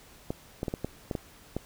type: clicks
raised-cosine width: 2 ms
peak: -17 dBFS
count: 8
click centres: 0.305 / 0.631 / 0.682 / 0.739 / 0.846 / 1.112 / 1.152 / 1.566 s
effects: pink hiss -54 dBFS RMS until 1.65 s